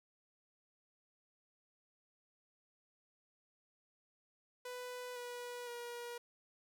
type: tone with pitch steps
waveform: sawtooth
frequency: 496.5 / 487.4 / 478.5 Hz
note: B4 / B4 / A#4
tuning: +9 / -23 / +45 cents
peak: -40 dBFS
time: 4.65-6.18 s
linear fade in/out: 5 ms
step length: 510 ms
effects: none